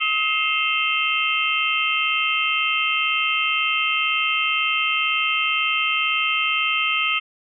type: tone cluster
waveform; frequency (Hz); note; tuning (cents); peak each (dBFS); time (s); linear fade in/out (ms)
sine; 1274 / 2115 / 2604 / 2746 / 3121; D#6 / C7 / E7 / F7 / G7; +41 / +18 / -22 / -30 / -8; -25; 0-7.2; 20
effects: none